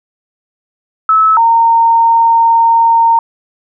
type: tone pair in turn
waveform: sine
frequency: 1300 / 919.2 Hz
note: E6 / A#5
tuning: -24 / -25 cents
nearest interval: tritone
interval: 601 cents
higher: first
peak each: -5 dBFS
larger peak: neither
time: 1.09-1.37 / 1.37-3.19 s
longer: second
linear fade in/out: 2 ms
effects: none